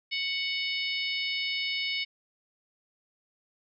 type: harmonic tone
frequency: 740 Hz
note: F#5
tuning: in tune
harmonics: 3 / 4 / 5 / 6 / 7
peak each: -32 / -34 / -36 / -38 / -39 dBFS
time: 0.11-2.05 s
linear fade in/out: 20 ms
effects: none